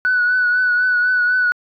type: tone with vibrato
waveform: sine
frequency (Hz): 1480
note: F#6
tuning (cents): 0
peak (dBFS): -12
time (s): 0.05-1.52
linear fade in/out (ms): 0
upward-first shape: triangle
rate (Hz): 4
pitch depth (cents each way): 36
effects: tanh soft clip ceiling -9 dBFS